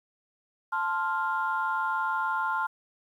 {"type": "chord", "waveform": "sine", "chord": "F major", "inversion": "first", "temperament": "equal", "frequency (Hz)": [880, 1046.5, 1396.9], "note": ["A5", "C6", "F6"], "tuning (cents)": [0, 0, 0], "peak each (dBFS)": [-30, -30, -29], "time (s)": [0.72, 2.67], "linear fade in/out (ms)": 10, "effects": ["tanh soft clip ceiling -17 dBFS", "10-bit"]}